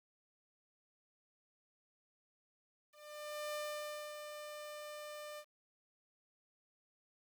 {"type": "tone with ADSR envelope", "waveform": "sawtooth", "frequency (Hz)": 598, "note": "D5", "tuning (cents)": 31, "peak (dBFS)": -35, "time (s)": [2.91, 5.45], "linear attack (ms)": 630, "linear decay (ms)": 590, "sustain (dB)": -7, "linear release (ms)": 66, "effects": ["11-bit"]}